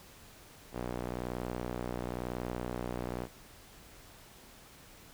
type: tone with band-pass filter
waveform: sawtooth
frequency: 61 Hz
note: B1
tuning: 21 cents flat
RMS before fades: -38 dBFS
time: 0.72-3.28 s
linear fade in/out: 50 ms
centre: 520 Hz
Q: 0.67
effects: pink hiss -55 dBFS RMS until 5.13 s